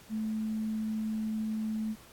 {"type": "tone", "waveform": "sine", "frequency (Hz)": 218, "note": "A3", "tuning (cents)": -16, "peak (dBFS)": -30, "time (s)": [0.09, 1.96], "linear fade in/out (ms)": 50, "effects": ["pink hiss -55 dBFS RMS until 2.12 s", "AAC 64 kbps"]}